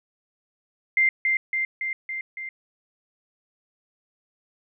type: tone with echo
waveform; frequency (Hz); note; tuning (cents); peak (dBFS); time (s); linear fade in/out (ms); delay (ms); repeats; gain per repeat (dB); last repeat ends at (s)
sine; 2093; C7; 0; -16; 0.97-1.09; 2; 280; 5; -3; 2.49
effects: none